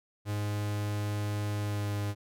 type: tone with pitch glide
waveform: 45% pulse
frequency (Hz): 103.83 to 102.64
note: G#2 to G#2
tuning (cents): 0 to -20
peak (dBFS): -30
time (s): 0.25-2.15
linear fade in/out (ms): 50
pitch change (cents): -20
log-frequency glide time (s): 1.58-1.98
effects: none